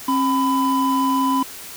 triangle tone pair together, 268.4 / 1001 Hz, C4 / B5, +44 / +23 cents, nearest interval octave + major seventh, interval 2279 cents, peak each -17 dBFS, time 0.08-1.43 s, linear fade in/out 5 ms, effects white hiss -36 dBFS RMS until 1.76 s

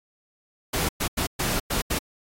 pink noise bursts at uneven times, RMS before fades -25 dBFS, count 6, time 0.73-0.89 / 1-1.08 / 1.17-1.27 / 1.39-1.6 / 1.7-1.82 / 1.9-1.99 s, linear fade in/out 10 ms, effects AAC 48 kbps

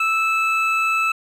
triangle tone pair together, 1318.5 / 2617 Hz, E6 / E7, 0 / -13 cents, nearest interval octave, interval 1187 cents, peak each -18 dBFS, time 0-1.12 s, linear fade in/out 5 ms, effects resampled to 32000 Hz

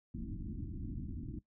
pink low-pass noise, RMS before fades -42 dBFS, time 0.14-1.39 s, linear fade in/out 5 ms, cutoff 330 Hz, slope 96 dB/octave, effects noise-tail reverb RT60 0.1 s tail -17 dB re dry

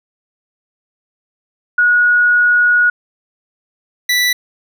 sine / 25% pulse tone pair in turn, 1454 / 1970.3 Hz, F#6 / B6, -31 / -5 cents, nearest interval perfect fourth, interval 526 cents, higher second, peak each -8 dBFS, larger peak neither, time 1.78-2.9 / 4.09-4.33 s, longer first, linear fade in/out 5 ms, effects none

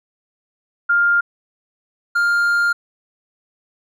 sine / triangle tone pair in turn, 1403 / 1403 Hz, F6 / F6, +8 / +8 cents, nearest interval unison, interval 0 cents, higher neither, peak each -12 dBFS, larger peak neither, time 0.89-1.21 / 2.15-2.73 s, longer second, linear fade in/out 10 ms, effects none

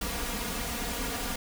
pink noise with comb filter, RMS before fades -33 dBFS, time 0.01-1.36 s, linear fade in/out 5 ms, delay 4.2 ms, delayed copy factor +0.9, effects none

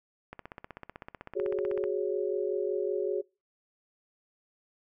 click train, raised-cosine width 0.5 ms, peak -26 dBFS, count 25, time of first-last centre 0.33-1.839 s, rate 15.9 Hz
sine chord, F# suspended second, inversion none, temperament equal, 370 / 415.3 / 554.4 Hz, F#4 / G#4 / C#5, 0 / 0 / 0 cents, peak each -31 / -31 / -35 dBFS, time 1.35-3.22 s, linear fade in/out 20 ms
effects noise-tail reverb RT60 0.3 s tail -26 dB re dry

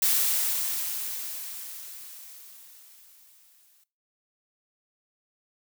blue noise with exponential decay, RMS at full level -22 dBFS, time 0.02-3.84 s, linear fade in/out 5 ms, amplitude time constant 830 ms, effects noise-tail reverb RT60 0.3 s tail -19 dB re dry

